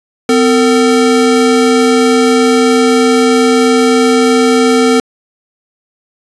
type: tone pair together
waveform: square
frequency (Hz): 254.4 / 453.3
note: C4 / A#4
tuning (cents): -48 / -48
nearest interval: minor seventh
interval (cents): 1000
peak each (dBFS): -10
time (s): 0.29-5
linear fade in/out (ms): 2
effects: resampled to 22050 Hz + 7-bit